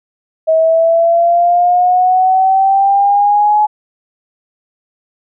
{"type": "exponential sweep", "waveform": "sine", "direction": "up", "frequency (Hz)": [638, 849], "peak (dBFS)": -7, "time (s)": [0.47, 3.67], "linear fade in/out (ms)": 20, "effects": []}